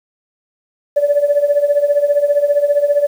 sine tone with tremolo, 578 Hz, D5, 28 cents flat, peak -6 dBFS, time 0.96-3.07 s, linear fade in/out 10 ms, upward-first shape triangle, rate 15 Hz, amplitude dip 85%, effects tanh soft clip ceiling -4 dBFS + 7-bit

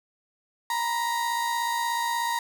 35% pulse tone pair together, 937.4 / 994 Hz, A#5 / B5, +9 / +11 cents, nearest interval minor second, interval 102 cents, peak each -24 / -32 dBFS, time 0.7-2.39 s, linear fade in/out 2 ms, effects none

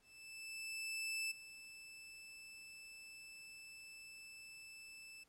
sawtooth tone with ADSR envelope, 2637 Hz, E7, in tune, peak -35 dBFS, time 0.01-5.24 s, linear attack 1300 ms, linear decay 10 ms, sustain -15 dB, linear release 9 ms, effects pink hiss -75 dBFS RMS until 5.28 s + low-pass 12000 Hz 12 dB/octave

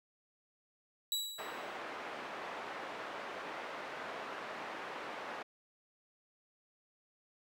sawtooth tone with exponential decay, 3906 Hz, B7, 20 cents flat, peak -28 dBFS, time 1.12-1.77 s, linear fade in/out 1 ms, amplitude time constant 140 ms
pink band-pass noise, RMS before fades -44 dBFS, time 1.38-5.43 s, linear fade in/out 10 ms, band 500 to 2000 Hz, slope 12 dB/octave
effects none

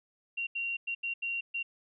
sine tone bursts at uneven times, 2756 Hz, F7, 24 cents flat, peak -31 dBFS, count 6, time 0.37-0.47 / 0.55-0.77 / 0.87-0.95 / 1.03-1.14 / 1.22-1.41 / 1.54-1.63 s, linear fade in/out 10 ms, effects none

